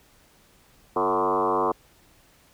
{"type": "tone with frequency modulation", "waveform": "sine", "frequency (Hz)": 740, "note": "F#5", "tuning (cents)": 0, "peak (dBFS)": -20, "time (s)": [0.96, 1.72], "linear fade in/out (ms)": 5, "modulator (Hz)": 97.3, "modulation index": 4.4, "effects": ["pink hiss -58 dBFS RMS until 2.53 s"]}